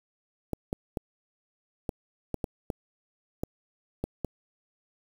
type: clicks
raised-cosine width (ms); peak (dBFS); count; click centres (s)
2; -16; 10; 0.533 / 0.729 / 0.972 / 1.892 / 2.343 / 2.442 / 2.702 / 3.435 / 4.04 / 4.247
effects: 7-bit